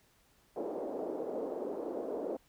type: band-pass noise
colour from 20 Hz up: white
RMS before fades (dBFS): -38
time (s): 0.56-2.37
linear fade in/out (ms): 5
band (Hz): 310 to 550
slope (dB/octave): 24
effects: pink hiss -68 dBFS RMS until 2.48 s